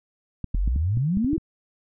clicks, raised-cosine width 5 ms, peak -17 dBFS, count 9, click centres 0.443 / 0.547 / 0.677 / 0.761 / 0.973 / 1.172 / 1.246 / 1.332 / 1.379 s
sine exponential sweep, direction up, 38.46 to 340.8 Hz, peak -20 dBFS, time 0.54-1.37 s, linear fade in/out 10 ms
effects none

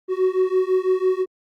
triangle beating tone pair, 369.8 / 375.8 Hz, F#4 / F#4, -1 / +27 cents, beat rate 6 Hz, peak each -18 dBFS, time 0.08-1.26 s, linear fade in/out 50 ms, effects Opus 32 kbps

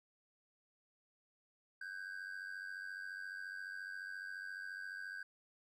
triangle ring-modulated tone, 1568 Hz, G6, in tune, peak -39 dBFS, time 1.81-5.23 s, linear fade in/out 5 ms, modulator 47.2 Hz, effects none

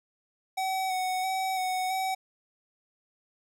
square tone with vibrato, 751 Hz, F#5, 26 cents sharp, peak -28 dBFS, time 0.57-2.15 s, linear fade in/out 10 ms, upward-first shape square, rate 1.5 Hz, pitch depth 19 cents each way, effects none

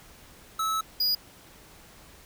square tone pair in turn, 1300 / 4899 Hz, E6 / D#8, -24 / -28 cents, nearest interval octave + major seventh, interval 2296 cents, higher second, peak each -26 / -23 dBFS, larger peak second, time 0.59-0.81 / 1-1.15 s, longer first, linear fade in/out 5 ms, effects pink hiss -52 dBFS RMS until 2.25 s

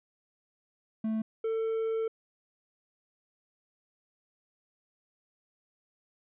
triangle tone pair in turn, 220 / 447.2 Hz, A3 / A4, 0 / +28 cents, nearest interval octave, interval 1228 cents, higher second, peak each -26 / -26 dBFS, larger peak neither, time 1.04-1.22 / 1.44-2.08 s, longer second, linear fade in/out 5 ms, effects resampled to 8000 Hz

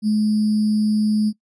sine tone with sample-and-hold, 213.2 Hz, G#3, 46 cents sharp, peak -15 dBFS, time 0.02-1.33 s, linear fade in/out 50 ms, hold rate 4900 Hz, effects noise-tail reverb RT60 0.1 s tail -20 dB re dry + resampled to 22050 Hz

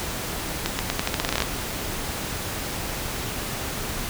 accelerating click train, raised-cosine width 0.2 ms, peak -5 dBFS, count 14, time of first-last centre 0.66-1.422 s, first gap 130 ms, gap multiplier 0.85, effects pink hiss -30 dBFS RMS until 4.09 s

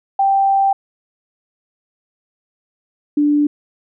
sine tone pair in turn, 784 / 293.7 Hz, G5 / D4, 0 / 0 cents, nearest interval octave + perfect fourth, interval 1700 cents, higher first, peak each -11 dBFS, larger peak neither, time 0.19-0.73 / 3.17-3.47 s, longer first, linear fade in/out 5 ms, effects none

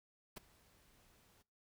pink noise with ADSR envelope, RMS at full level -45 dBFS, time 0.36-1.43 s, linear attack 13 ms, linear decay 10 ms, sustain -24 dB, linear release 19 ms, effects noise-tail reverb RT60 0.4 s tail -23 dB re dry

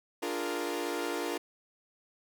sawtooth chord, Bb dominant seventh, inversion first, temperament equal, 293.7 / 349.2 / 415.3 / 466.2 Hz, D4 / F4 / Ab4 / Bb4, 0 / 0 / 0 / 0 cents, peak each -34 / -32 / -37 / -33 dBFS, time 0.22-1.38 s, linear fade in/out 10 ms, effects none

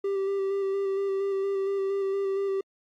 triangle tone with vibrato, 392 Hz, G4, in tune, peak -23 dBFS, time 0.04-2.61 s, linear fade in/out 5 ms, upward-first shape square, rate 4.3 Hz, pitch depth 16 cents each way, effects AAC 64 kbps

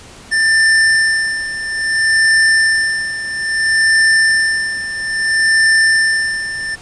square tone with tremolo, 1783 Hz, A6, 22 cents sharp, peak -9 dBFS, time 0.31-6.76 s, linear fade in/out 20 ms, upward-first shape sine, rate 0.6 Hz, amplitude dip 75%, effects pink hiss -38 dBFS RMS until 6.81 s + resampled to 22050 Hz

